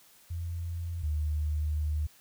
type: tone pair in turn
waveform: sine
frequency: 85.1 / 75.82 Hz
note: F2 / D#2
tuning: -44 / -44 cents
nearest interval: major second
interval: 200 cents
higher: first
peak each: -32 / -27 dBFS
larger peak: second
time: 0.3-1.03 / 1.03-2.07 s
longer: second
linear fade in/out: 10 ms
effects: white hiss -59 dBFS RMS until 2.2 s